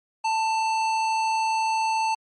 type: tone with hard clipping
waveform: sine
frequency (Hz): 887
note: A5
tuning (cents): +14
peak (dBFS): -23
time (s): 0.24-2.15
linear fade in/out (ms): 10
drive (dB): 14
effects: MP3 48 kbps